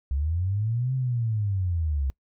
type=linear two-way sweep; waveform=sine; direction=up then down; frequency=65 to 132.4 to 65 Hz; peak=-23 dBFS; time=0.11-2.1 s; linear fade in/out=0 ms; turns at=0.94 s; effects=noise-tail reverb RT60 0.1 s tail -24 dB re dry